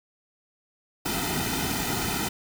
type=noise with comb filter; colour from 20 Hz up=pink; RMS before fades=-28 dBFS; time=1.05-2.29 s; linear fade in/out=10 ms; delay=1.8 ms; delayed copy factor=-0.9; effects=none